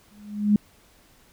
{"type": "tone with exponential growth", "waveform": "sine", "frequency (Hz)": 207.7, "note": "G#3", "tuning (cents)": 0, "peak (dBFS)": -12, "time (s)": [0.11, 0.56], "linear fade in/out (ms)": 2, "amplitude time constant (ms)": 96, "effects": ["pink hiss -57 dBFS RMS until 1.32 s"]}